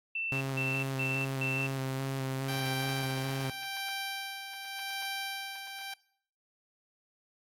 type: tone bursts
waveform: sine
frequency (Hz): 2675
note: E7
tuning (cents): +25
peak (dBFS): -31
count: 4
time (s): 0.15-1.67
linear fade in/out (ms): 5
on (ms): 260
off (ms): 160
type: tone with vibrato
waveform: sawtooth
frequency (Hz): 133.9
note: C3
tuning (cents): +40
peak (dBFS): -28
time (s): 0.32-3.5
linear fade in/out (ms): 0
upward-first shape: square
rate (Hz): 2.4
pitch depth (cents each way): 15
type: tone with tremolo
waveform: 10% pulse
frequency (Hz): 784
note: G5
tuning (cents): 0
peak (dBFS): -26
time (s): 2.48-5.94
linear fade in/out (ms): 5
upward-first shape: sine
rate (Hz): 0.86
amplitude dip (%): 55
effects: noise-tail reverb RT60 0.6 s tail -21 dB re dry + AAC 64 kbps